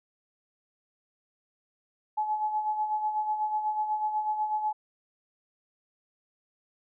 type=tone with tremolo; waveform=sine; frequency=854 Hz; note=G#5; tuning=48 cents sharp; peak=-24 dBFS; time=2.17-4.73 s; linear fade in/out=10 ms; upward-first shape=sine; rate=8.1 Hz; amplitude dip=55%; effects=none